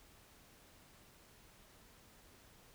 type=silence; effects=pink hiss -63 dBFS RMS until 2.74 s